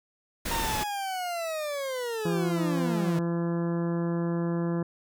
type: noise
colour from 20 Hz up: pink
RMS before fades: -31 dBFS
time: 0.45-0.84 s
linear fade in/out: 10 ms
type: linear sweep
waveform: 40% pulse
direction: down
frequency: 932.3 to 151.6 Hz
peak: -29 dBFS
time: 0.51-3.19 s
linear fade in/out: 2 ms
type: harmonic tone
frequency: 170 Hz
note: F3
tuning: 46 cents flat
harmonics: 1 / 2 / 3 / 4 / 5 / 6 / 7 / 8 / 9 / 10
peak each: -27 / -31 / -37 / -43 / -48 / -43 / -49 / -49 / -54 / -49 dBFS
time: 2.25-4.83 s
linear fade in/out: 5 ms
effects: none